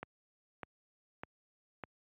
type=click train; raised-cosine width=0.5 ms; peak=-26 dBFS; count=4; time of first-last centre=0.03-1.837 s; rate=1.66 Hz; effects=high-pass 80 Hz 12 dB/octave + resampled to 8000 Hz